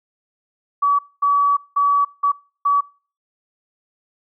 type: tone bursts at uneven times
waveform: sine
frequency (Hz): 1141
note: C#6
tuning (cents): +50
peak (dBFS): -13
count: 5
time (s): 0.82-0.99 / 1.22-1.57 / 1.76-2.05 / 2.23-2.32 / 2.65-2.81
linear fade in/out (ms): 10
effects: noise-tail reverb RT60 0.4 s tail -23 dB re dry